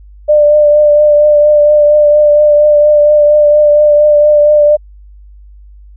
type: tone with vibrato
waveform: sine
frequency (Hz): 595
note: D5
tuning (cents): +22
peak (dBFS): -3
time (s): 0.28-4.77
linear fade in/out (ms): 20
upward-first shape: triangle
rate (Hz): 4.3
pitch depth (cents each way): 24
effects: added 50 Hz sine -33 dBFS peak until 5.96 s